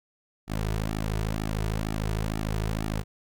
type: tone with flanger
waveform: sawtooth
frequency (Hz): 53.3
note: G#1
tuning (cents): +46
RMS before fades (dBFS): -29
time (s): 0.47-3.04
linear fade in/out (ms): 50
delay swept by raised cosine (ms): 1.9 to 3.8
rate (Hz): 2.1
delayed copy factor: -0.9
effects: none